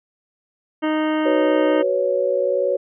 harmonic tone, 309.8 Hz, D#4, 7 cents flat, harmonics 1 / 2 / 3 / 4 / 5 / 6 / 7 / 9 / 10, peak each -19 / -25 / -29 / -31 / -33 / -35 / -36 / -38 / -39 dBFS, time 0.82-1.83 s, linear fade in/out 20 ms
sine chord, F# suspended fourth, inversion none, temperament equal with one note detuned, 374.3 / 493.9 / 554.4 Hz, F#4 / B4 / C#5, +20 / 0 / 0 cents, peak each -24 / -22 / -19 dBFS, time 1.25-2.77 s, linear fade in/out 10 ms
effects none

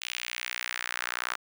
sawtooth tone with high-pass filter sweep, 60.7 Hz, B1, 29 cents flat, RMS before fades -35 dBFS, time 0.01-1.36 s, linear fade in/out 10 ms, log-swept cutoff 2800 to 1300 Hz, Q 2.1, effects none

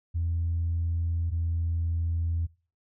sine tone pair in turn, 84 / 83.54 Hz, E2 / E2, +33 / +24 cents, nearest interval unison, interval 9 cents, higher first, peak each -24 dBFS, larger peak neither, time 0.14-1.31 / 1.31-2.47 s, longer first, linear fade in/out 20 ms, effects noise-tail reverb RT60 0.4 s tail -23 dB re dry + tanh soft clip ceiling -21 dBFS

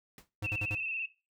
pink noise with exponential decay, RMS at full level -48 dBFS, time 0.18-0.29 s, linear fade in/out 1 ms, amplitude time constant 23 ms
square tone bursts, 103.83 Hz, G#2, in tune, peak -35 dBFS, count 4, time 0.42-0.751 s, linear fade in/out 5 ms, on 46 ms, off 49 ms
sine tone with vibrato, 2637 Hz, E7, in tune, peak -33 dBFS, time 0.44-1.06 s, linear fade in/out 5 ms, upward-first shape square, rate 18 Hz, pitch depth 43 cents each way
effects noise-tail reverb RT60 0.3 s tail -19 dB re dry

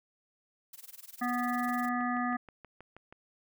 blue noise with tremolo, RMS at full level -46 dBFS, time 0.73-1.89 s, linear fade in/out 5 ms, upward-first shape sine, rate 20 Hz, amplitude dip 95%
harmonic tone, 245.2 Hz, B3, 12 cents flat, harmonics 1 / 3 / 5 / 7 / 8, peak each -32 / -35 / -35 / -39 / -42 dBFS, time 1.21-2.37 s, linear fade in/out 10 ms
click train, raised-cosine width 0.5 ms, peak -34 dBFS, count 10, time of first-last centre 1.69-3.125 s, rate 6.27 Hz
effects none

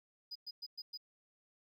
triangle tone bursts, 4962 Hz, D#8, 6 cents flat, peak -40 dBFS, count 5, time 0.31-0.975 s, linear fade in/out 10 ms, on 45 ms, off 110 ms, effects tanh soft clip ceiling -37 dBFS

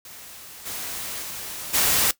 white noise with level steps, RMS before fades -42 / -32 / -34 / -20 dBFS, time 0.05-2.11 s, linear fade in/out 2 ms, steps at 0.65 / 1.21 / 1.73 s, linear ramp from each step 20 ms, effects noise-tail reverb RT60 0.1 s tail -18 dB re dry

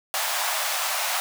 pink high-pass noise, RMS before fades -26 dBFS, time 0.14-1.2 s, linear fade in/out 0 ms, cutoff 630 Hz, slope 48 dB/octave, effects none

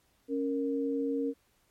sine tone pair together, 276.4 / 464.8 Hz, C#4 / A#4, -5 / -5 cents, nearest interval major sixth, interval 900 cents, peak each -30 / -32 dBFS, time 0.28-1.34 s, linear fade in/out 50 ms, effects pink hiss -70 dBFS RMS until 1.7 s + MP3 64 kbps

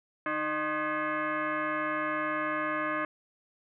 sine tone with frequency modulation, 309 Hz, D#4, 12 cents flat, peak -28 dBFS, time 0.26-3.05 s, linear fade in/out 2 ms, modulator 459 Hz, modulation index 3.7, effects none

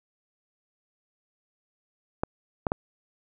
clicks, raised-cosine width 1 ms, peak -11 dBFS, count 3, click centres 2.235 / 2.668 / 2.719 s, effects none

